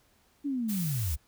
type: linear sweep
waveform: sine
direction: down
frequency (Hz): 293.7 to 61.74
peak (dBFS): -28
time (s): 0.44-1.17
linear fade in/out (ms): 20
type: noise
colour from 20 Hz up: blue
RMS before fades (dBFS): -38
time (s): 0.68-1.16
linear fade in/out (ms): 20
effects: pink hiss -66 dBFS RMS until 1.27 s